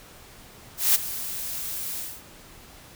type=noise with ADSR envelope; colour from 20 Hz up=blue; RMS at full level=-17 dBFS; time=0.77-2.23 s; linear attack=180 ms; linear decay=15 ms; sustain=-15 dB; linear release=250 ms; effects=pink hiss -48 dBFS RMS until 2.95 s